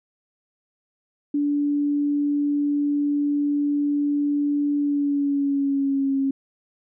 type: tone with pitch glide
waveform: sine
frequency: 289.6 to 271.8 Hz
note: D4 to C#4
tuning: -24 to -34 cents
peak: -19 dBFS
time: 1.34-6.31 s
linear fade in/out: 5 ms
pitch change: -110 cents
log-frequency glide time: 4.77-6.18 s
effects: none